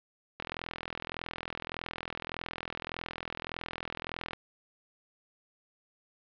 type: click train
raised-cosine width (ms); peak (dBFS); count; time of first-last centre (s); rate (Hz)
0.3; -19; 165; 0.4-4.333; 41.7
effects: low-pass 4000 Hz 12 dB/octave